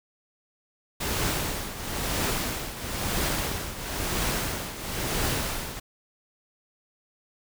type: noise with tremolo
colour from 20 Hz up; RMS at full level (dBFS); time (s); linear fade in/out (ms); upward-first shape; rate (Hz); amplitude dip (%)
pink; -26; 1-5.8; 10; triangle; 1; 75
effects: none